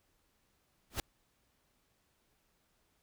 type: noise with exponential growth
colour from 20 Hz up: pink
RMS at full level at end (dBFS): -30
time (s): 0.9-1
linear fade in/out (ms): 2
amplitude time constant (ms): 21
effects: pink hiss -75 dBFS RMS until 3.02 s